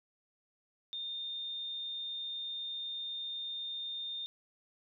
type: tone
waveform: sine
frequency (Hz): 3634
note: A#7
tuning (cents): -45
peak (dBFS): -37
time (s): 0.93-4.26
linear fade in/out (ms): 0
effects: none